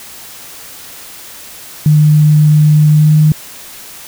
sine tone with pitch glide, 151.3 to 153.32 Hz, D#3 to D#3, -48 to -25 cents, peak -4 dBFS, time 1.86-3.32 s, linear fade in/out 2 ms, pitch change +23 cents, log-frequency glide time 2.91-3.11 s, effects white hiss -32 dBFS RMS until 4.07 s

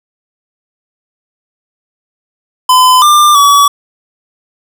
square tone with pitch steps, 1015 / 1193 / 1139 Hz, B5 / D6 / C#6, +47 / +27 / +47 cents, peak -4 dBFS, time 2.69-3.68 s, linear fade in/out 5 ms, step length 330 ms, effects none

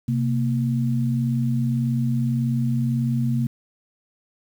sine tone pair together, 130.09 / 231.8 Hz, C3 / A#3, -10 / -10 cents, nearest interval minor seventh, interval 1000 cents, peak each -21 / -23 dBFS, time 0.08-3.47 s, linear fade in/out 5 ms, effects 8-bit

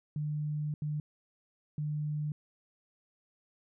sine tone bursts at uneven times, 150 Hz, D3, 37 cents sharp, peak -31 dBFS, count 3, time 0.16-0.74 / 0.82-1 / 1.78-2.32 s, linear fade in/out 2 ms, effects none

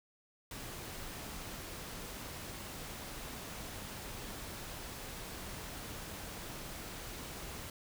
pink noise, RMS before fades -45 dBFS, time 0.51-7.7 s, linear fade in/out 2 ms, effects none

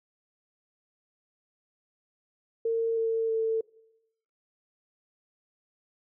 sine tone with pitch steps, 455.8 / 451.3 / 446.9 Hz, A#4 / A4 / A4, -39 / +44 / +27 cents, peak -24 dBFS, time 2.65-3.61 s, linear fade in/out 5 ms, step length 320 ms, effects noise-tail reverb RT60 0.9 s tail -23 dB re dry

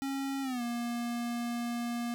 square tone with pitch glide, 272.9 to 237.6 Hz, C#4 to A#3, -27 to +33 cents, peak -33 dBFS, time 0.02-2.14 s, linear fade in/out 0 ms, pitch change -240 cents, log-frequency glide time 0.42-0.62 s, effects none

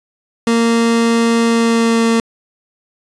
30% pulse tone with pitch glide, 231.1 to 228.6 Hz, A#3 to A#3, -15 to -34 cents, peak -8 dBFS, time 0.47-2.2 s, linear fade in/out 2 ms, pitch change -19 cents, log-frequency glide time 1.45-2.05 s, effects resampled to 22050 Hz

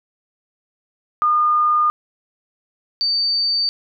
sine tone pair in turn, 1217 / 4595 Hz, D#6 / D8, -39 / -39 cents, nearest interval octave + major seventh, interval 2300 cents, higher second, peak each -13 / -16 dBFS, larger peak first, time 1.22-1.9 / 3.01-3.69 s, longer neither, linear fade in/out 0 ms, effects none

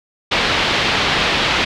white low-pass noise, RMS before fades -17 dBFS, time 0.31-1.65 s, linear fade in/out 10 ms, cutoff 3800 Hz, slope 24 dB/octave, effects none

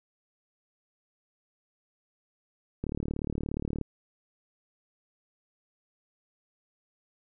click train, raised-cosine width 3 ms, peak -19 dBFS, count 37, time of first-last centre 2.84-3.813 s, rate 37 Hz, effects none

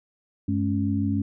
sine tone cluster, 97.1 / 211 / 277.7 Hz, G2 / G#3 / C#4, -16 / +28 / +3 cents, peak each -26 dBFS, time 0.48-1.22 s, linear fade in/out 5 ms, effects none

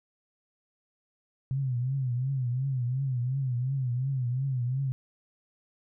sine tone with vibrato, 128.9 Hz, C3, 26 cents flat, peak -26 dBFS, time 1.51-4.92 s, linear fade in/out 0 ms, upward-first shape triangle, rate 2.8 Hz, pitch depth 140 cents each way, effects none

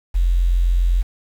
sine tone with quantisation, 43.74 Hz, F1, 3 cents sharp, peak -13 dBFS, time 0.14-1.03 s, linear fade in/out 20 ms, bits 7, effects none

